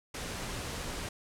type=noise; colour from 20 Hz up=pink; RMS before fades=-38 dBFS; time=0.14-1.09 s; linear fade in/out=5 ms; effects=low-pass 10000 Hz 12 dB/octave